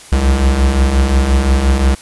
square beating tone pair, 62.1 / 67.8 Hz, B1 / C#2, +10 / -38 cents, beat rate 5.7 Hz, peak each -17 / -11 dBFS, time 0.12-1.95 s, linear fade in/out 5 ms, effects white hiss -37 dBFS RMS until 2.01 s + resampled to 24000 Hz

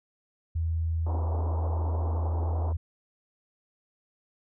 sine tone, 81.9 Hz, E2, 11 cents flat, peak -25 dBFS, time 0.55-2.77 s, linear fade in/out 10 ms
white band-pass noise, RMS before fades -39 dBFS, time 1.06-2.73 s, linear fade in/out 10 ms, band 230 to 990 Hz, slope 48 dB/octave
effects none

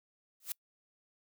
blue noise with exponential growth, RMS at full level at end -32 dBFS, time 0.4-0.52 s, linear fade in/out 2 ms, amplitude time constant 25 ms, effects noise-tail reverb RT60 0.1 s tail -26 dB re dry

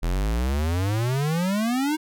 square exponential sweep, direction up, 40.64 to 317.2 Hz, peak -22 dBFS, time 0.02-1.97 s, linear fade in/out 20 ms, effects none

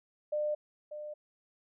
sine tone with echo, 600 Hz, D5, 37 cents sharp, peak -29 dBFS, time 0.32-0.55 s, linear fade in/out 10 ms, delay 590 ms, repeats 1, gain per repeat -10 dB, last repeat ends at 1.14 s, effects none

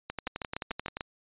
two click trains, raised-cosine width 0.3 ms, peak -18 / -17 dBFS, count 11 / 6, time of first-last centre 0.1-0.97 / 0.27-1.009 s, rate 11.5 / 6.77 Hz, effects resampled to 8000 Hz

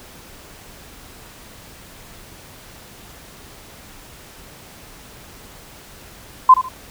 sine tone with echo, 1029 Hz, C6, 29 cents flat, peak -3 dBFS, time 6.49-6.54 s, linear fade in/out 5 ms, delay 74 ms, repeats 2, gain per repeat -12 dB, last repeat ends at 6.688 s, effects pink hiss -42 dBFS RMS until 6.9 s

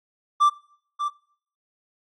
triangle tone with echo, 1174.7 Hz, D6, in tune, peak -12 dBFS, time 0.4-0.5 s, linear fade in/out 20 ms, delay 590 ms, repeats 1, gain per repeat -10 dB, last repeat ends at 1.09 s, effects noise-tail reverb RT60 0.6 s tail -22 dB re dry + AAC 32 kbps

